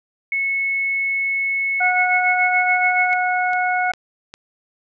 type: tone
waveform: sine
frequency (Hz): 2197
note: C#7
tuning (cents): -16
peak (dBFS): -18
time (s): 0.32-3.14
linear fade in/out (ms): 2
type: harmonic tone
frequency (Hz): 730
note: F#5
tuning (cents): -24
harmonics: 1 / 2 / 3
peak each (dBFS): -19 / -22 / -24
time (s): 1.8-3.92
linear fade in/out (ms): 10
type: click train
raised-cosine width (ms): 0.2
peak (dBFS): -20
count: 4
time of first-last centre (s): 3.13-4.34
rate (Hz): 2.48
effects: none